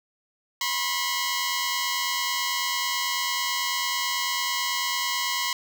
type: tone pair together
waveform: 10% pulse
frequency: 980 / 1069.1 Hz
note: B5 / C6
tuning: -14 / +37 cents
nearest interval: major second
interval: 151 cents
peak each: -19 dBFS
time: 0.61-5.53 s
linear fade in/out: 2 ms
effects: none